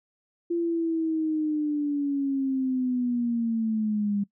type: linear sweep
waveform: sine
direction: down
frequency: 343.4 to 200.1 Hz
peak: -23 dBFS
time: 0.5-4.24 s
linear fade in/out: 10 ms
effects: noise-tail reverb RT60 0.1 s tail -21 dB re dry